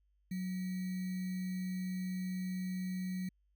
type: tone with sample-and-hold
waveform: sine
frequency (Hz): 184.4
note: F#3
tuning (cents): -6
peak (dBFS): -35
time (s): 0.31-3.29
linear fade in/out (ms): 5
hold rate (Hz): 2100
effects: added 50 Hz sine -70 dBFS peak until 3.55 s